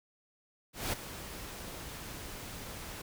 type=noise with ADSR envelope; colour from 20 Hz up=pink; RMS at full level=-32 dBFS; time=0.73-3.02 s; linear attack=200 ms; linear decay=10 ms; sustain=-12 dB; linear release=8 ms; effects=none